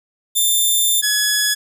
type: tone pair in turn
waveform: 10% pulse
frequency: 3570 / 1689.7 Hz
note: A7 / G#6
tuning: +24 / +29 cents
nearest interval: octave + minor second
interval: 1295 cents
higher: first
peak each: -6 dBFS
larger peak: neither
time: 0.35-1.02 / 1.02-1.55 s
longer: first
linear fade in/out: 20 ms
effects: none